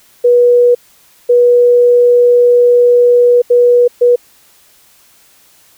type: tone bursts at uneven times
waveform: sine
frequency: 485.7 Hz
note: B4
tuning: 29 cents flat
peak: -4 dBFS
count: 4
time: 0.24-0.75 / 1.29-3.42 / 3.5-3.88 / 4.01-4.16 s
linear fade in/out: 10 ms
effects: white hiss -47 dBFS RMS until 5.77 s